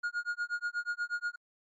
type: tone with tremolo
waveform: triangle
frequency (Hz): 1430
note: F6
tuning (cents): +41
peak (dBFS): -27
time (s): 0.03-1.36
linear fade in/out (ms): 10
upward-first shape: sine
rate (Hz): 8.3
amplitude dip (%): 100
effects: MP3 32 kbps

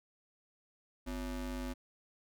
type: ring-modulated tone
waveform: square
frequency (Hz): 151.6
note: D#3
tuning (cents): -45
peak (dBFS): -35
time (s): 1.06-1.74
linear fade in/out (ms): 20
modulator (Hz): 103
effects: none

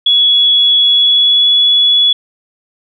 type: tone with pitch glide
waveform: sine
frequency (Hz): 3374 to 3396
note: G#7 to G#7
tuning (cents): +27 to +38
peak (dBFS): -6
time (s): 0.06-2.13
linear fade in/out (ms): 5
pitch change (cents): +11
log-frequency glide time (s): 0.92-1.5
effects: none

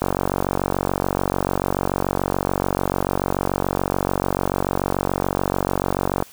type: click train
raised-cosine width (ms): 1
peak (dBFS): -5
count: 292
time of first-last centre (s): 0.02-6.225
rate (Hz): 46.9
effects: white hiss -46 dBFS RMS until 6.32 s

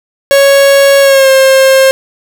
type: tone with pitch glide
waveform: 45% pulse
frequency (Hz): 554.4 to 532.7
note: C#5 to C5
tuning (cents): 0 to +31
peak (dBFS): -3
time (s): 0.31-1.91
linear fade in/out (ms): 0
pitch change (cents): -69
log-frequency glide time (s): 1.01-1.29
effects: none

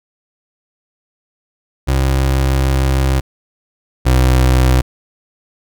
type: tone pair in turn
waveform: 30% pulse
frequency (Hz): 66.5 / 63.77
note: C2 / C2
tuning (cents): +29 / -44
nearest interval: minor second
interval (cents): 73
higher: first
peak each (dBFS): -9 / -6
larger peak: second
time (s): 1.87-3.21 / 4.05-4.82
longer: first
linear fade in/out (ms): 20
effects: none

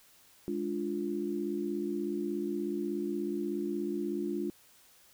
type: chord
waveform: sine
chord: D diminished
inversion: second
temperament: equal with one note detuned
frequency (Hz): 207.7 / 292.6 / 349.2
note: Ab3 / D4 / F4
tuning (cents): 0 / -6 / 0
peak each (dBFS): -37 / -36 / -34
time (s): 0.48-4.5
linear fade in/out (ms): 0
effects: white hiss -61 dBFS RMS until 5.13 s

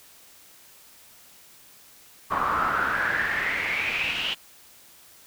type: noise with band-pass filter sweep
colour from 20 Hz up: brown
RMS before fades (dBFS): -26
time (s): 2.3-4.35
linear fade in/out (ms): 20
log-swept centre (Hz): 1100 to 3000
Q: 6.9
effects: white hiss -52 dBFS RMS until 5.26 s

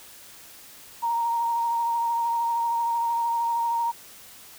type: tone with vibrato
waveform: sine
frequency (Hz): 932.3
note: A#5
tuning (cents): 0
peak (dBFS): -22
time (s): 1.02-3.92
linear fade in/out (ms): 20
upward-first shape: triangle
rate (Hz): 13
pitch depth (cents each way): 22
effects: white hiss -47 dBFS RMS until 4.58 s

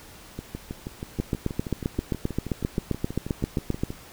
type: two click trains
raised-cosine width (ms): 3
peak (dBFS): -11 / -19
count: 21 / 23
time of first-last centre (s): 1.2-3.835 / 0.39-3.904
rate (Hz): 7.59 / 6.26
effects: pink hiss -47 dBFS RMS until 4.12 s

